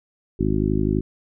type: harmonic tone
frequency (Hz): 51.91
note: G#1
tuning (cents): 0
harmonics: 1 / 2 / 3 / 4 / 5 / 6 / 7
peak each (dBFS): -26 / -26 / -26 / -26 / -26 / -26 / -26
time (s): 0.39-1.01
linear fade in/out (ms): 10
effects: none